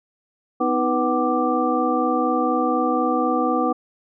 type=tone cluster; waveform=sine; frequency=250.5 / 314.6 / 491.3 / 751 / 1178 Hz; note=B3 / D#4 / B4 / F#5 / D6; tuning=+25 / +19 / -9 / +26 / +5 cents; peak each=-24 dBFS; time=0.6-3.73 s; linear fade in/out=10 ms; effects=none